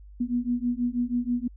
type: beating tone pair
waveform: sine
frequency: 240 / 246.2 Hz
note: B3 / B3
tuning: -49 / -5 cents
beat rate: 6.2 Hz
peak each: -27 dBFS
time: 0.2-1.48 s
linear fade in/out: 10 ms
effects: added 50 Hz sine -44 dBFS peak until 1.56 s